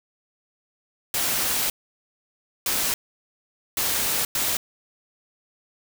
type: noise bursts at uneven times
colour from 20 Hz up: white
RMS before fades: -24 dBFS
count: 4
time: 1.14-1.7 / 2.66-2.94 / 3.77-4.25 / 4.35-4.57 s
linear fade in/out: 2 ms
effects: none